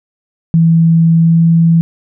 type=tone with pitch glide; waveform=sine; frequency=164.81 to 165.96 Hz; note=E3 to E3; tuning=0 to +12 cents; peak=-5 dBFS; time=0.54-1.81 s; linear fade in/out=0 ms; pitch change=+12 cents; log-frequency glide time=1.17-1.41 s; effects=none